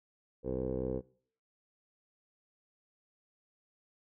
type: tone with low-pass filter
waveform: 10% pulse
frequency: 64.3 Hz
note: C2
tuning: 30 cents flat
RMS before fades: -35 dBFS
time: 0.43-1.02 s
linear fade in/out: 50 ms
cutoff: 490 Hz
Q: 7.5
effects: noise-tail reverb RT60 0.5 s tail -20 dB re dry